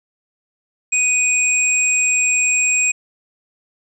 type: tone pair together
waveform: sine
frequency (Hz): 2489 / 7545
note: D#7 / A#8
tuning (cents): 0 / +20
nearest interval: octave + perfect fifth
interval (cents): 1920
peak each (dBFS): -16 / -17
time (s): 0.92-2.92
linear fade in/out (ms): 10
effects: none